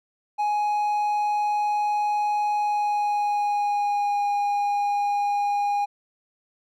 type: tone with pitch glide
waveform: triangle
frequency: 834 to 816.4 Hz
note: G#5 to G#5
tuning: +7 to -30 cents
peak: -19 dBFS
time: 0.38-5.86 s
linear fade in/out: 20 ms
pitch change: -37 cents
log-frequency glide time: 2.56-4.26 s
effects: none